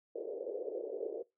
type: band-pass noise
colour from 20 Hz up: pink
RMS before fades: -40 dBFS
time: 0.15-1.23 s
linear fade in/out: 10 ms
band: 390 to 530 Hz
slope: 48 dB/octave
effects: noise-tail reverb RT60 0.2 s tail -21 dB re dry